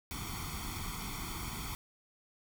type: noise with comb filter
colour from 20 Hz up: pink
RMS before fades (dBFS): -40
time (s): 0.11-1.75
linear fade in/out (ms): 0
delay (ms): 0.89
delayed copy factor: +1
effects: none